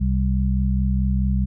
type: harmonic tone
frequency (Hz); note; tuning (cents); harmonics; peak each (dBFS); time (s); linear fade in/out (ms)
64.7; C2; -19; 1 / 2 / 3; -19 / -25 / -23; 0-1.46; 20
effects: none